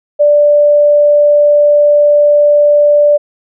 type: tone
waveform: sine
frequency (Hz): 587.3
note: D5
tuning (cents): 0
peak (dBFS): -4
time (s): 0.19-3.18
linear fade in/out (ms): 20
effects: none